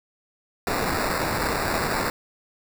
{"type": "noise with sample-and-hold", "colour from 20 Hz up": "white", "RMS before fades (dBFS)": -25, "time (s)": [0.67, 2.1], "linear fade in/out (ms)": 2, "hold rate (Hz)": 3150, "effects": []}